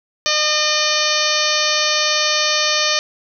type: harmonic tone with a mistuned harmonic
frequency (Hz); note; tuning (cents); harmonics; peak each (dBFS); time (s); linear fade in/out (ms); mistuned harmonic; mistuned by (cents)
607; D#5; -43; 1 / 2 / 3 / 4 / 5 / 6 / 7 / 8 / 9 / 10; -24 / -24 / -24 / -24 / -24 / -24 / -24 / -24 / -24 / -24; 0.26-2.99; 0; 8; -72
effects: none